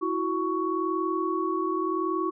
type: tone cluster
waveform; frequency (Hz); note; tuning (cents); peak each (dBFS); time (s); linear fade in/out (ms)
sine; 327.8 / 368.6 / 1115; E4 / F#4 / C#6; -10 / -7 / +10; -29; 0.01-2.31; 20
effects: none

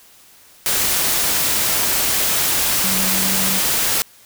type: tone in noise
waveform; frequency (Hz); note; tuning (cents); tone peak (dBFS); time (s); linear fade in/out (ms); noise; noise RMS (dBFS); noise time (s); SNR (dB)
sine; 190.3; F#3; +49; -25; 2.84-3.59; 0; white; -18; 0.66-4.02; -10
effects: white hiss -48 dBFS RMS until 4.25 s

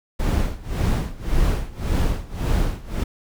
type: noise with tremolo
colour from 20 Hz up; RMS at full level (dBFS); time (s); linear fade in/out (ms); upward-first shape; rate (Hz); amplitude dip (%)
brown; -18; 0.19-3.04; 10; sine; 1.8; 90
effects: none

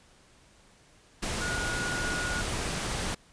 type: tone in noise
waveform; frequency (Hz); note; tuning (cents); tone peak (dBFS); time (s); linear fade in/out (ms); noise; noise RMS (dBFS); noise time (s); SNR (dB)
sine; 1445; F#6; -41; -32; 1.41-2.42; 10; pink; -32; 1.22-3.15; -3
effects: pink hiss -59 dBFS RMS until 3.32 s + resampled to 22050 Hz

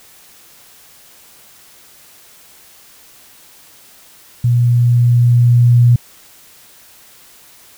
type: tone with level ramp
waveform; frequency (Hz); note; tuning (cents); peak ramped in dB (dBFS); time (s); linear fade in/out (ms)
sine; 120.6; B2; -41; -9 to -5; 4.44-5.96; 5
effects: white hiss -44 dBFS RMS until 7.77 s

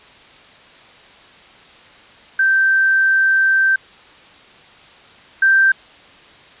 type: tone pair in turn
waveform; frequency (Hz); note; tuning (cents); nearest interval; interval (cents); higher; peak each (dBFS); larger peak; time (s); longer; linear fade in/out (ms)
sine; 1560 / 1567.7; G6 / G6; -9 / 0; unison; 9; second; -11 / -9; second; 2.39-3.76 / 5.42-5.72; first; 5
effects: white hiss -44 dBFS RMS until 6.6 s + resampled to 8000 Hz

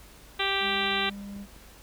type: harmonic tone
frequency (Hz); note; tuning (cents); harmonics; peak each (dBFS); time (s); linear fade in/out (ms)
392; G4; 0; 1 / 2 / 3 / 4 / 5 / 6 / 7 / 8 / 9 / 10; -34 / -34 / -34 / -34 / -34 / -34 / -34 / -34 / -34 / -34; 0.39-1.1; 10
type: tone with pitch glide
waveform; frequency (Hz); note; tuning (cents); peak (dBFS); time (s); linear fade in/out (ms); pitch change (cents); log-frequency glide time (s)
triangle; 203.5 to 200.7; G#3 to G3; -35 to +41; -35; 0.6-1.47; 50; -24; 0.81-0.96
type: clicks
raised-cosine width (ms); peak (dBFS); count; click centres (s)
3; -37; 2; 1.365 / 1.564
effects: added 50 Hz sine -52 dBFS peak until 1.82 s + pink hiss -52 dBFS RMS until 1.82 s

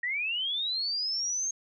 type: linear sweep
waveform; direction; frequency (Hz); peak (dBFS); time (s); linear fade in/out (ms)
sine; up; 1864.7 to 6480; -28; 0.03-1.51; 5
effects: none

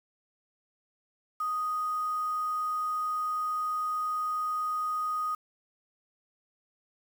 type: tone with quantisation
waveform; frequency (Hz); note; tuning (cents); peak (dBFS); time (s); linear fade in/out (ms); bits
sine; 1244.5; D#6; 0; -28; 1.4-5.35; 5; 8
effects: none

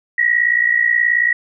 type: tone pair together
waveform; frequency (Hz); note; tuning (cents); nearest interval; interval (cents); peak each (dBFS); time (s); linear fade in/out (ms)
sine; 1884 / 1942.6; A#6 / B6; +18 / -29; minor second; 53; -15; 0.18-1.33; 5
effects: none

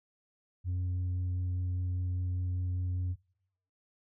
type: tone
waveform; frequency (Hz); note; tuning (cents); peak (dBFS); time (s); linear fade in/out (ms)
sine; 90.5; F#2; -38; -27; 0.64-3.16; 50
effects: noise-tail reverb RT60 0.8 s tail -25 dB re dry + tanh soft clip ceiling -29 dBFS

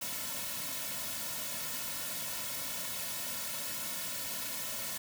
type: noise with comb filter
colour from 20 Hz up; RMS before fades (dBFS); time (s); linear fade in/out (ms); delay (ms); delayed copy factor
white; -38; 0.01-4.98; 10; 2.5; -1
effects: none

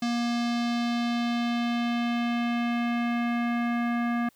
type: tone with low-pass filter sweep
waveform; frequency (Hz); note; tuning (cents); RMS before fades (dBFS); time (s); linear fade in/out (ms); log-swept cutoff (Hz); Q
square; 237.3; A#3; +31; -27; 0.02-4.29; 5; 5200 to 1800; 1.7
effects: white hiss -64 dBFS RMS until 4.35 s

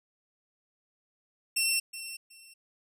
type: tone with echo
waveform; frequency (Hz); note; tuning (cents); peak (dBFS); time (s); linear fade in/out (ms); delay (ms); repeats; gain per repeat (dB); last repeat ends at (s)
15% pulse; 2706; E7; +45; -18; 1.56-1.8; 10; 370; 2; -13; 2.54
effects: none

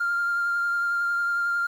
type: tone with vibrato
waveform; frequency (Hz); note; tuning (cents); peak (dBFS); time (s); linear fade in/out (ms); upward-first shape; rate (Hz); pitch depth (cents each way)
triangle; 1396.9; F6; 0; -19; 0-1.67; 10; triangle; 11; 16
effects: tanh soft clip ceiling -19 dBFS + 9-bit

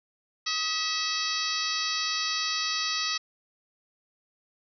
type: harmonic tone with a mistuned harmonic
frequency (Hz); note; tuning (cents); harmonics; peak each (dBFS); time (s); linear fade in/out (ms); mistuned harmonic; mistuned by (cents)
649; E5; -27; 2 / 3 / 4 / 5 / 6 / 7 / 8 / 9; -35 / -36 / -36 / -38 / -33 / -33 / -34 / -38; 0.46-3.18; 10; 2; -50
effects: none

